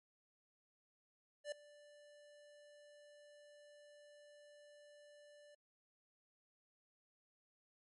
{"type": "tone with ADSR envelope", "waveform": "square", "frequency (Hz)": 587.3, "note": "D5", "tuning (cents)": 0, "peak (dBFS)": -40, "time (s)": [1.44, 5.55], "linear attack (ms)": 79, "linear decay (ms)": 4, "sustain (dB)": -21, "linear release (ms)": 7, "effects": ["MP3 48 kbps"]}